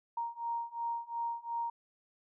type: beating tone pair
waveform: sine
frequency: 932.3 / 935.1 Hz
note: A#5 / A#5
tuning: 0 / +5 cents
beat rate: 2.8 Hz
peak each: -38 / -37 dBFS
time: 0.17-1.7 s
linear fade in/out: 5 ms
effects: none